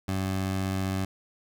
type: tone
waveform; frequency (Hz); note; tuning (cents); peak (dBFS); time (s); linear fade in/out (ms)
20% pulse; 95.3; G2; -48; -22; 0.08-1.05; 5
effects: none